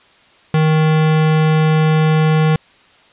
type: tone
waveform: square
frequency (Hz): 156.5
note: D#3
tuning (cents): +10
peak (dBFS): -11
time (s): 0.54-2.56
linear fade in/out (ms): 2
effects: white hiss -49 dBFS RMS until 3.12 s + resampled to 8000 Hz